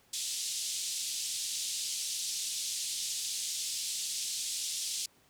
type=band-pass noise; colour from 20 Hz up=white; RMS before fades=-36 dBFS; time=0.13-5.06 s; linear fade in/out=5 ms; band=3300 to 8700 Hz; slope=24 dB/octave; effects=pink hiss -65 dBFS RMS until 5.29 s + high-pass 80 Hz 12 dB/octave